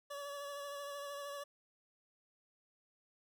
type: tone with vibrato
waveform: 25% pulse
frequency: 569 Hz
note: C#5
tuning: 45 cents sharp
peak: -39 dBFS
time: 0.1-1.44 s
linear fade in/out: 10 ms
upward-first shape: sine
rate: 13 Hz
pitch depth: 24 cents each way
effects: none